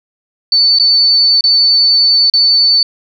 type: tone with dropouts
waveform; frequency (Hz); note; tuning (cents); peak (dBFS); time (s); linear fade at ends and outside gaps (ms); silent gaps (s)
sine; 4505; C#8; +27; -6; 0.52-2.83; 2; 0.787-0.797 / 1.409-1.439 / 2.3-2.337
effects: none